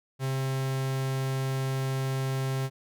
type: tone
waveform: 45% pulse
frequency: 133.2 Hz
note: C3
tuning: 31 cents sharp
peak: -27 dBFS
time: 0.19-2.7 s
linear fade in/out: 50 ms
effects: none